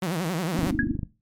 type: tone with vibrato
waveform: sawtooth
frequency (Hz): 172.8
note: F3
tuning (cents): -18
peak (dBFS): -21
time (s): 0.02-0.71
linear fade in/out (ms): 5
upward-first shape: sine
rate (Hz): 11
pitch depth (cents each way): 180
type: band-pass noise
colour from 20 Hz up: white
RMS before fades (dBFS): -28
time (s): 0.54-0.97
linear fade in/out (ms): 5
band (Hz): 220 to 310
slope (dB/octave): 96
type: click train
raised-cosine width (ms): 5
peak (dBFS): -17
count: 12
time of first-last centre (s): 0.59-1.032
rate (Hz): 24.9
type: tone with exponential decay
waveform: sine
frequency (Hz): 1661.2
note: G#6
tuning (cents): 0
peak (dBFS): -17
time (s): 0.79-0.88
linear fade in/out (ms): 2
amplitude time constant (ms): 19
effects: noise-tail reverb RT60 0.3 s tail -17 dB re dry + MP3 96 kbps